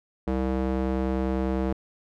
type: tone with band-pass filter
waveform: square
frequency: 65 Hz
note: C2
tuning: 11 cents flat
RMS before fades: -26 dBFS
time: 0.27-1.73 s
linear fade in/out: 5 ms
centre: 370 Hz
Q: 0.83
effects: none